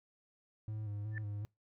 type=tone with vibrato; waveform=triangle; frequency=105.4 Hz; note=G#2; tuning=26 cents sharp; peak=-36 dBFS; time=0.68-1.45 s; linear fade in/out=0 ms; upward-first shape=square; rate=2.7 Hz; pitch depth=40 cents each way
type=tone with exponential growth; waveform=sine; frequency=1766 Hz; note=A6; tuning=6 cents sharp; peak=-37 dBFS; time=1.11-1.18 s; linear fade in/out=1 ms; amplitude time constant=15 ms
effects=noise-tail reverb RT60 0.2 s tail -25 dB re dry